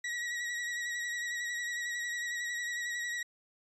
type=tone with vibrato; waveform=40% pulse; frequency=1917 Hz; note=A#6; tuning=48 cents sharp; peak=-33 dBFS; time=0.04-3.23 s; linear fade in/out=5 ms; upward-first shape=triangle; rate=11 Hz; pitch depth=38 cents each way; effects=resampled to 24000 Hz